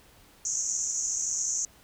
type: band-pass noise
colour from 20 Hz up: white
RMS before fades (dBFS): -30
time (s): 0.45-1.65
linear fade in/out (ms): 2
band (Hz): 6000 to 7100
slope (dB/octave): 96
effects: pink hiss -57 dBFS RMS until 1.83 s